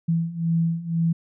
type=beating tone pair; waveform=sine; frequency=164.81 / 166.81 Hz; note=E3 / E3; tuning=0 / +21 cents; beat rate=2 Hz; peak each=-25 / -22 dBFS; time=0.08-1.13 s; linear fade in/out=10 ms; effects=none